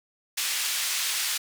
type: band-pass noise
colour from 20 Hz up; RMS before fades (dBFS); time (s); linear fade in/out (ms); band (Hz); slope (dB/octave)
pink; -28; 0.37-1.38; 10; 2400 to 13000; 12
effects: none